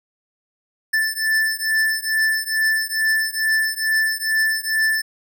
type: beating tone pair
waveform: square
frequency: 1760 / 1762.3 Hz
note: A6 / A6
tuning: 0 / +2 cents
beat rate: 2.3 Hz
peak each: -21 / -22 dBFS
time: 0.93-5.02 s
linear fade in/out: 10 ms
effects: none